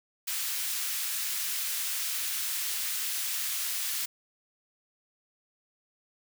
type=high-pass noise; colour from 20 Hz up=white; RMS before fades=-32 dBFS; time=0.27-4.06 s; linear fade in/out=10 ms; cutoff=1700 Hz; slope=12 dB/octave; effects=none